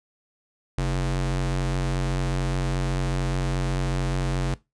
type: ring-modulated tone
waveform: square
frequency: 91.3 Hz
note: F#2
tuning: 23 cents flat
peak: -20 dBFS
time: 0.78-4.54 s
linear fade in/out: 0 ms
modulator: 44.4 Hz
effects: noise-tail reverb RT60 0.2 s tail -19 dB re dry + resampled to 22050 Hz